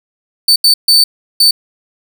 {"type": "tone bursts at uneven times", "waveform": "40% pulse", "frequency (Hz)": 4538, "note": "C#8", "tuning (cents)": 40, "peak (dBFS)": -4, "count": 4, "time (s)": [[0.48, 0.56], [0.64, 0.74], [0.88, 1.04], [1.4, 1.51]], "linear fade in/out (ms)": 5, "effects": []}